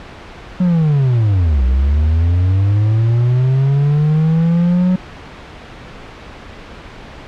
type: linear two-way sweep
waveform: triangle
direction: down then up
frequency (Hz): 185 to 61.74 to 185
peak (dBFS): -8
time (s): 0.6-4.96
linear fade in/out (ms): 5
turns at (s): 1.64
effects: pink hiss -34 dBFS RMS until 7.27 s + low-pass 3000 Hz 12 dB/octave